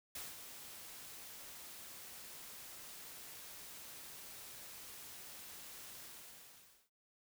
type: noise with ADSR envelope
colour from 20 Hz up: white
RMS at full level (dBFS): -45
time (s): 0.15-6.9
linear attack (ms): 4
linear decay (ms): 190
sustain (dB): -7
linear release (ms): 890
effects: none